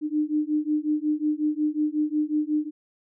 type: beating tone pair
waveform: sine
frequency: 300 / 305.5 Hz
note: D4 / D#4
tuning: +37 / -32 cents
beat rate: 5.5 Hz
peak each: -25 dBFS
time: 0.01-2.71 s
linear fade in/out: 50 ms
effects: none